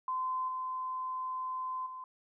sine tone with level steps, 1029 Hz, C6, 29 cents flat, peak -31 / -34 / -41 dBFS, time 0.08-2.04 s, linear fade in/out 2 ms, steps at 0.48 / 1.86 s, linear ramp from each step 5 ms, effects none

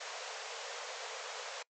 pink band-pass noise, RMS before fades -44 dBFS, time 0-1.63 s, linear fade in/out 10 ms, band 440 to 7500 Hz, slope 96 dB/octave, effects noise-tail reverb RT60 0.1 s tail -24 dB re dry

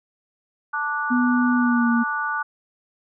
sine chord, D major, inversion second, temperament just, 881 / 1174.7 / 1468.3 Hz, A5 / D6 / F#6, +2 / 0 / -14 cents, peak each -29 / -27 / -25 dBFS, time 0.73-2.43 s, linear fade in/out 10 ms
sine tone with pitch glide, 246.9 to 235.2 Hz, B3 to A#3, 0 to +16 cents, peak -17 dBFS, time 1.1-2.04 s, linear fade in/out 20 ms, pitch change -84 cents, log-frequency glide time 1.56-1.9 s
effects none

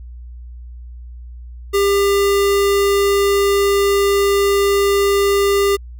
square tone, 399.8 Hz, G4, 34 cents sharp, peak -13 dBFS, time 1.73-5.77 s, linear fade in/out 20 ms, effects added 60 Hz sine -31 dBFS peak until 5.99 s

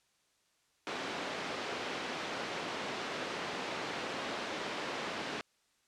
pink band-pass noise, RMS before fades -39 dBFS, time 0.87-5.41 s, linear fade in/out 0 ms, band 300 to 3900 Hz, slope 12 dB/octave, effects white hiss -73 dBFS RMS until 5.87 s + low-pass 8000 Hz 12 dB/octave

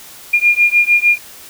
sine beating tone pair, 2412 / 2418.6 Hz, D7 / D#7, +46 / -50 cents, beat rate 6.6 Hz, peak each -12 dBFS, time 0.33-1.18 s, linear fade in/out 10 ms, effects white hiss -37 dBFS RMS until 1.49 s

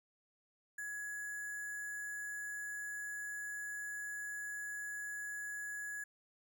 sine tone with sample-and-hold, 1676 Hz, G#6, 15 cents sharp, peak -40 dBFS, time 0.78-6.04 s, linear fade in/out 5 ms, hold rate 8820 Hz, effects none

